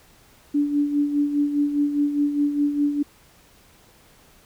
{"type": "tone with tremolo", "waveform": "sine", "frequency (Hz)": 290, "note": "D4", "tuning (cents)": -22, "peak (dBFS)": -16, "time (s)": [0.54, 3.03], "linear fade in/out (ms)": 10, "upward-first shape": "sine", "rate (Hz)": 4.9, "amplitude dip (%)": 60, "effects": ["pink hiss -54 dBFS RMS until 4.45 s"]}